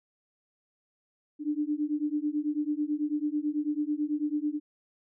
sine beating tone pair, 293.7 / 302.8 Hz, D4 / D#4, 0 / -47 cents, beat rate 9.1 Hz, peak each -30 dBFS, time 1.39-4.6 s, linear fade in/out 50 ms, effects none

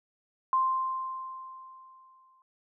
sine tone with exponential decay, 1046.5 Hz, C6, in tune, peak -21 dBFS, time 0.53-2.42 s, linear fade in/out 1 ms, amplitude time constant 410 ms, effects none

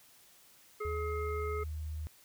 harmonic tone, 423.4 Hz, G#4, 33 cents sharp, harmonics 1 / 3 / 5, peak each -36 / -40 / -46 dBFS, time 0.8-1.64 s, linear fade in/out 10 ms
sine tone with pitch glide, 77.78 to 77.15 Hz, D#2 to D#2, 0 to -14 cents, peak -36 dBFS, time 0.85-2.07 s, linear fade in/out 0 ms, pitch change -14 cents, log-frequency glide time 1.05-1.2 s
effects white hiss -61 dBFS RMS until 2.24 s

